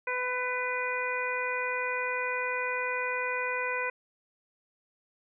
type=harmonic tone with a mistuned harmonic; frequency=500 Hz; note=B4; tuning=21 cents sharp; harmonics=1 / 2 / 3 / 4 / 5; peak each=-35 / -35 / -35 / -35 / -35 dBFS; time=0.07-3.9 s; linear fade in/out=5 ms; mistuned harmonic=5; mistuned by=-34 cents; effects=none